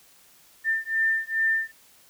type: beating tone pair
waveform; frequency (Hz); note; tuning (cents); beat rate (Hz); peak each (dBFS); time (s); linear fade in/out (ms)
sine; 1792 / 1794.4; A6 / A6; +31 / +34; 2.4; -25; 0.64-1.72; 50
effects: white hiss -56 dBFS RMS until 2.09 s